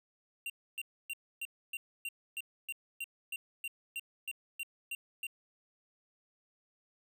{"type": "tone bursts", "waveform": "square", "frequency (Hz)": 2765, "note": "F7", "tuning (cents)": -18, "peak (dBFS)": -37, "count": 16, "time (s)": [0.46, 5.268], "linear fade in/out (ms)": 2, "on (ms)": 38, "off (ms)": 280, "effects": []}